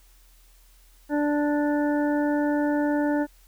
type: harmonic tone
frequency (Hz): 293.6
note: D4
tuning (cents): 0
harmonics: 1 / 2 / 3 / 5 / 6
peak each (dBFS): -22 / -28 / -32 / -36 / -38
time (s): 1.09-3.27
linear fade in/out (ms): 50
effects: added 41 Hz sine -53 dBFS peak until 3.47 s + white hiss -60 dBFS RMS until 3.47 s